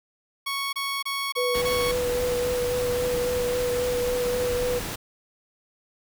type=tone bursts; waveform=15% pulse; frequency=1108.7 Hz; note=C#6; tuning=in tune; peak=-20 dBFS; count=5; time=0.46-1.918 s; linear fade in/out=10 ms; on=270 ms; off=27 ms
type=tone with vibrato; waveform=sine; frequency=492.4 Hz; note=B4; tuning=5 cents flat; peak=-23 dBFS; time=1.36-4.8 s; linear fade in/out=20 ms; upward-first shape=sine; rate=3.7 Hz; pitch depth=13 cents each way
type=noise; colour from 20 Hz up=pink; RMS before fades=-32 dBFS; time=1.54-4.96 s; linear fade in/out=10 ms
effects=none